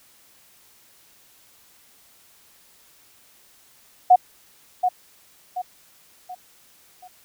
sine tone with echo, 730 Hz, F#5, 24 cents flat, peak -8 dBFS, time 4.1-4.16 s, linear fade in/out 10 ms, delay 730 ms, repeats 4, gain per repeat -8 dB, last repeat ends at 7.08 s, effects white hiss -55 dBFS RMS until 7.24 s

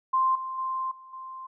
sine tone with level steps, 1046.5 Hz, C6, in tune, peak -20 / -31 / -27 / -45 / -37 dBFS, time 0.13-1.47 s, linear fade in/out 10 ms, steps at 0.35 / 0.58 / 0.91 / 1.13 s, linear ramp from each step 5 ms, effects none

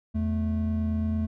triangle tone pair together, 82.41 / 218.4 Hz, E2 / A3, 0 / -13 cents, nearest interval octave + perfect fourth, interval 1687 cents, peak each -25 dBFS, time 0.14-1.27 s, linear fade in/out 20 ms, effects none

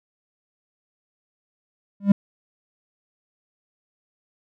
triangle tone with exponential growth, 200 Hz, G3, 35 cents sharp, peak -5 dBFS, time 2-2.12 s, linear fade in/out 5 ms, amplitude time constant 25 ms, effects none

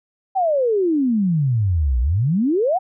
sine exponential two-way sweep, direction down then up, 790 to 57.7 to 790 Hz, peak -15 dBFS, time 0.35-2.79 s, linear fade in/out 20 ms, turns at 2 s, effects none

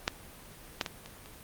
clicks, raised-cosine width 0.2 ms, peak -9 / -10 / -16 / -25 / -30 dBFS, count 5, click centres 0.079 / 0.812 / 0.862 / 1.06 / 1.259 s, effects pink hiss -50 dBFS RMS until 1.43 s + Opus 32 kbps

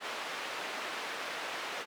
white band-pass noise, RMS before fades -39 dBFS, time 0-1.86 s, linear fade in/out 50 ms, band 370 to 2400 Hz, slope 12 dB/octave, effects none

